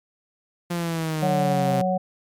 sawtooth linear sweep, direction down, 174.61 to 130 Hz, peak -20 dBFS, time 0.7-1.82 s, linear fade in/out 10 ms
harmonic tone, 185 Hz, F#3, in tune, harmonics 1 / 3 / 4, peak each -24 / -24 / -24 dBFS, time 1.22-1.98 s, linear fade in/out 10 ms
effects MP3 96 kbps

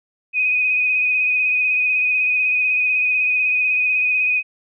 sine tone with vibrato, 2500 Hz, D#7, 8 cents sharp, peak -15 dBFS, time 0.33-4.43 s, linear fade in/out 50 ms, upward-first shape triangle, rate 16 Hz, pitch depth 31 cents each way, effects none

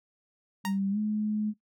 sine tone with pitch glide, 195.9 to 212.4 Hz, G3 to G#3, -1 to +39 cents, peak -26 dBFS, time 0.64-1.54 s, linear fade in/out 50 ms, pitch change +140 cents, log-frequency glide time 0.9-0.98 s
sawtooth tone with exponential decay, 932.3 Hz, A#5, in tune, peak -25 dBFS, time 0.65-0.79 s, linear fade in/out 0 ms, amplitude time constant 29 ms
effects noise-tail reverb RT60 0.1 s tail -17 dB re dry

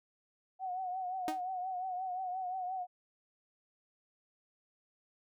sine tone with vibrato, 740 Hz, F#5, in tune, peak -35 dBFS, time 0.59-2.87 s, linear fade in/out 50 ms, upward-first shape triangle, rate 5.7 Hz, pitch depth 67 cents each way
sawtooth tone with exponential decay, 311.1 Hz, D#4, in tune, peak -27 dBFS, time 1.28-1.41 s, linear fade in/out 1 ms, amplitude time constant 28 ms
effects none

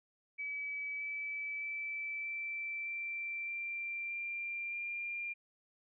sine tone with pitch steps, 2289 / 2304 / 2318 / 2333 / 2348 / 2363 / 2378 / 2393 Hz, D7 / D7 / D7 / D7 / D7 / D7 / D7 / D7, -45 / -34 / -23 / -12 / -1 / +10 / +21 / +32 cents, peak -37 dBFS, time 0.38-5.34 s, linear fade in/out 20 ms, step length 620 ms, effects none

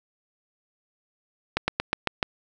slowing click train, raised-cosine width 0.3 ms, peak -6 dBFS, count 6, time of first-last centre 1.57-2.228 s, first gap 110 ms, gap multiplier 1.09, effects none

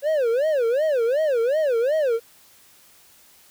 triangle tone with vibrato, 537 Hz, C5, 45 cents sharp, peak -16 dBFS, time 0.02-2.2 s, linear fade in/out 50 ms, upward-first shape sine, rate 2.7 Hz, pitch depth 290 cents each way, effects white hiss -53 dBFS RMS until 3.5 s

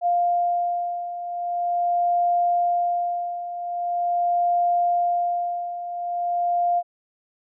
sine beating tone pair, 700 / 700.43 Hz, F5 / F5, +4 / +5 cents, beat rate 0.43 Hz, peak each -26 / -21 dBFS, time 0.01-6.83 s, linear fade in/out 50 ms, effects none

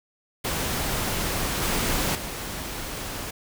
pink noise with level steps, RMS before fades -27 / -25 / -33 dBFS, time 0.44-3.31 s, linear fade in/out 10 ms, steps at 1.62 / 2.15 s, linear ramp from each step 2 ms, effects none

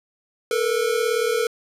square tone pair together, 442.1 / 480 Hz, A4 / B4, +8 / -49 cents, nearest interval minor second, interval 143 cents, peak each -23 / -23 dBFS, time 0.51-1.47 s, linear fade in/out 2 ms, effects resampled to 32000 Hz

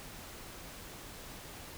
silence, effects pink hiss -48 dBFS RMS until 1.77 s

